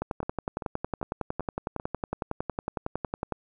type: two click trains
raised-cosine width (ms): 1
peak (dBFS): -15 / -21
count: 37 / 5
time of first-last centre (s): 0.02-3.323 / 0.23-1.799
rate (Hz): 10.9 / 2.55
effects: none